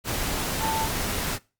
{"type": "tone in noise", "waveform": "sine", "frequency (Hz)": 887, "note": "A5", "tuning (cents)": 14, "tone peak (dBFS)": -26, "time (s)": [0.59, 0.89], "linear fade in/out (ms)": 50, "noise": "pink", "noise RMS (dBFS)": -28, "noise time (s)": [0.04, 1.39], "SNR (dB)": -1, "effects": ["noise-tail reverb RT60 0.3 s tail -22 dB re dry", "Opus 48 kbps"]}